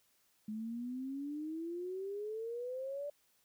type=exponential sweep; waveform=sine; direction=up; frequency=211.4 to 587.3 Hz; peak=-38 dBFS; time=0.48-3.1 s; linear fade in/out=5 ms; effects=white hiss -73 dBFS RMS until 3.44 s